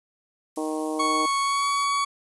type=noise; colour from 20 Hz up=violet; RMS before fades=-38 dBFS; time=0.56-1.84 s; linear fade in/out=0 ms
type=harmonic tone; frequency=155.56 Hz; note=D#3; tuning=in tune; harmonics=2 / 3 / 4 / 5 / 6 / 7; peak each=-28 / -32 / -34 / -36 / -38 / -39 dBFS; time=0.57-1.26 s; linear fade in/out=5 ms
type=tone with pitch glide; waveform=40% pulse; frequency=1108.7 to 1126.8 Hz; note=C#6 to C#6; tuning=0 to +28 cents; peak=-21 dBFS; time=0.99-2.05 s; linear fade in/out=10 ms; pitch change=+28 cents; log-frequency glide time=1.41-1.68 s
effects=resampled to 24000 Hz